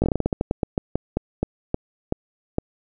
slowing click train, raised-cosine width 2 ms, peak -7 dBFS, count 19, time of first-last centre 0.02-2.584 s, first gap 18 ms, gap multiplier 1.21, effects none

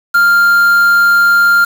triangle tone with quantisation, 1396.9 Hz, F6, in tune, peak -4 dBFS, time 0.14-1.65 s, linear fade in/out 10 ms, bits 4, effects none

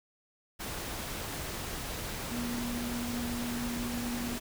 sine tone in noise, 239.8 Hz, A#3, 49 cents sharp, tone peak -34 dBFS, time 2.3-4.38 s, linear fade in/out 20 ms, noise pink, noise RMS -38 dBFS, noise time 0.59-4.4 s, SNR +1 dB, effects none

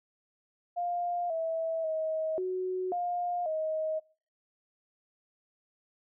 sine tone with pitch steps, 702 / 652 / 634 / 369.9 / 707 / 629 Hz, F5 / E5 / D#5 / F#4 / F5 / D#5, +9 / -19 / +32 / 0 / +21 / +19 cents, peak -29 dBFS, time 0.76-4 s, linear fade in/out 20 ms, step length 540 ms, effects noise-tail reverb RT60 0.4 s tail -24 dB re dry

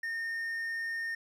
triangle tone, 1829 Hz, A#6, 33 cents flat, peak -31 dBFS, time 0.03-1.15 s, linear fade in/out 5 ms, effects none

